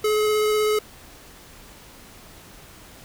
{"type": "tone with vibrato", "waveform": "square", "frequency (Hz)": 426.1, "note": "G#4", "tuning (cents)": 44, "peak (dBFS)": -19, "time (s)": [0.04, 0.79], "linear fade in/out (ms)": 5, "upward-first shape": "triangle", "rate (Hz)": 16, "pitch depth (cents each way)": 10, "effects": ["pink hiss -46 dBFS RMS until 3.04 s"]}